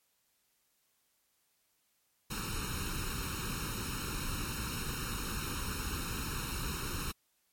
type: noise with comb filter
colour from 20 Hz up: pink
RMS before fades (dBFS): -37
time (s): 2.3-7.12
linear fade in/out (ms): 10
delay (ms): 0.74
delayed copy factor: +0.95
effects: white hiss -75 dBFS RMS until 7.52 s + MP3 64 kbps